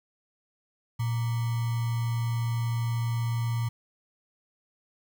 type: tone with sample-and-hold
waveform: sine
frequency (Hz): 116.54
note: A#2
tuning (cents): 0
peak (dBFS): -25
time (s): 0.99-3.69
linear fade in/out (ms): 10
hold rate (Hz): 1050
effects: none